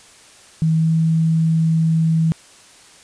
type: tone with pitch glide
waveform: sine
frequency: 160.3 to 161.88 Hz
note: E3 to E3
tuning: -48 to -31 cents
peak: -13 dBFS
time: 0.62-2.32 s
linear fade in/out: 0 ms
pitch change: +17 cents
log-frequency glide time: 0.75-0.9 s
effects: white hiss -46 dBFS RMS until 3.03 s + resampled to 22050 Hz